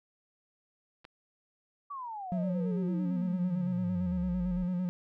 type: clicks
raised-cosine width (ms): 0.3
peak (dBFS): -40 / -32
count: 2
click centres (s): 1.045 / 1.051
type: exponential sweep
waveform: sine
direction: down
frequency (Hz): 1166 to 41.47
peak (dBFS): -37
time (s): 1.9-4.65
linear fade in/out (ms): 10
type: tone with vibrato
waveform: triangle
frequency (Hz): 180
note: F#3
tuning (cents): -47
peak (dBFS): -27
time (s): 2.32-4.89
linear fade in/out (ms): 0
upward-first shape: square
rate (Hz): 8.9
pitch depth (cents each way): 36
effects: none